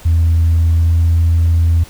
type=tone with pitch glide; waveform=sine; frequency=82.6 to 83.32 Hz; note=E2 to E2; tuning=+4 to +19 cents; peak=-7 dBFS; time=0.05-1.84 s; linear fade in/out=10 ms; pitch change=+15 cents; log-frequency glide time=0.74-0.93 s; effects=tanh soft clip ceiling -6 dBFS + pink hiss -39 dBFS RMS until 1.89 s